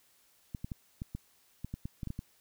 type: clicks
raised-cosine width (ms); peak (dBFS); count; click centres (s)
5; -25; 12; 0.548 / 0.645 / 0.718 / 1.019 / 1.15 / 1.646 / 1.74 / 1.855 / 2.032 / 2.073 / 2.104 / 2.191
effects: white hiss -67 dBFS RMS until 2.4 s